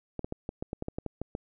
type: clicks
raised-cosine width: 2 ms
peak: -20 dBFS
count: 12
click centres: 0.193 / 0.245 / 0.324 / 0.491 / 0.625 / 0.731 / 0.824 / 0.884 / 0.985 / 1.063 / 1.216 / 1.351 s
effects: none